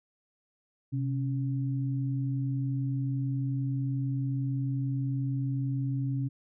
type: tone pair together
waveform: sine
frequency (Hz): 130.81 / 277.2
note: C3 / C#4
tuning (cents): 0 / 0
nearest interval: octave + minor second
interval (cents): 1300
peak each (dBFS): -28 / -35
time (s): 0.92-6.29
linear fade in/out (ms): 20
effects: none